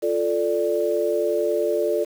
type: chord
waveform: sine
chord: D minor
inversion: first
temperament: equal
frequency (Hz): 349.2 / 440 / 587.3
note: F4 / A4 / D5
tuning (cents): 0 / 0 / 0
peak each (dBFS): -25 / -23 / -23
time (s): 0.02-2.05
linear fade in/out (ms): 20
effects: 7-bit